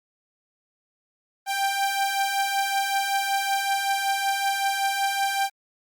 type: beating tone pair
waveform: sawtooth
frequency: 784 / 789.3 Hz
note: G5 / G5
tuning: 0 / +12 cents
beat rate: 5.3 Hz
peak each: -25 / -20 dBFS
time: 1.46-5.5 s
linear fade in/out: 50 ms
effects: Opus 48 kbps